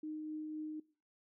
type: tone with tremolo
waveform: sine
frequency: 308.4 Hz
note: D#4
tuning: 15 cents flat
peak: -39 dBFS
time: 0.03-0.8 s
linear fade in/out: 5 ms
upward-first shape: triangle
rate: 3.9 Hz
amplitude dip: 25%
effects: noise-tail reverb RT60 0.4 s tail -21 dB re dry